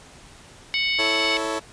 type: harmonic tone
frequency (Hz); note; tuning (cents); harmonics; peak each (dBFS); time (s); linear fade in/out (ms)
740; F#5; 0; 3 / 4 / 5 / 6 / 7; -23 / -27 / -29 / -32 / -31; 0.74-1.37; 0
type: chord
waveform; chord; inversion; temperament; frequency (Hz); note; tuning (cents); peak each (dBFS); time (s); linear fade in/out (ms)
20% pulse; A major; second; equal with one note detuned; 327.2 / 440 / 554.4; E4 / A4 / C#5; -13 / 0 / 0; -24; 0.98-1.6; 20
effects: pink hiss -47 dBFS RMS until 1.72 s + resampled to 22050 Hz